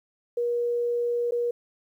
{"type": "tone with dropouts", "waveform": "sine", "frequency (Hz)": 477.9, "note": "A#4", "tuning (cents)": 43, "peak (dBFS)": -23, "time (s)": [0.37, 1.51], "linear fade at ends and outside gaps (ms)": 5, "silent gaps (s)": [1.31, 1.32], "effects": ["10-bit"]}